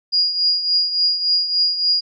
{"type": "tone with tremolo", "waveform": "sine", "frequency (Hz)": 4863, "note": "D#8", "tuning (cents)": -40, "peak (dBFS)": -12, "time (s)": [0.12, 2.01], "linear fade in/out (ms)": 20, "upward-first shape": "triangle", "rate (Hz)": 3.5, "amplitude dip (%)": 70, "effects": []}